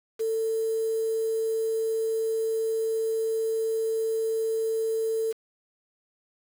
sine tone with quantisation, 446.2 Hz, A4, 24 cents sharp, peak -24 dBFS, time 0.19-5.33 s, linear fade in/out 20 ms, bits 7, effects none

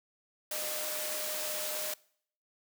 sine tone in noise, 611 Hz, D#5, 32 cents flat, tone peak -41 dBFS, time 0.51-1.94 s, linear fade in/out 5 ms, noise white, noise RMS -36 dBFS, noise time 0.51-1.94 s, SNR -8 dB, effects noise-tail reverb RT60 0.6 s tail -23 dB re dry + high-pass 300 Hz 12 dB/octave

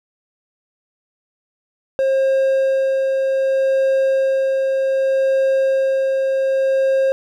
triangle tone with tremolo, 535 Hz, C5, 38 cents sharp, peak -11 dBFS, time 1.99-7.12 s, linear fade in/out 0 ms, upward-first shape sine, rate 0.65 Hz, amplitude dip 25%, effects none

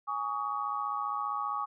sine chord, Ab suspended fourth, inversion none, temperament equal with one note detuned, 830.6 / 1129.4 / 1244.5 Hz, Ab5 / Db6 / Eb6, 0 / +32 / 0 cents, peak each -37 / -33 / -36 dBFS, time 0.07-1.66 s, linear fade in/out 20 ms, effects none

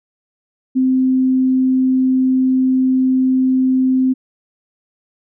sine tone, 259.4 Hz, C4, 15 cents flat, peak -11 dBFS, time 0.75-4.14 s, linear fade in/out 20 ms, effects none

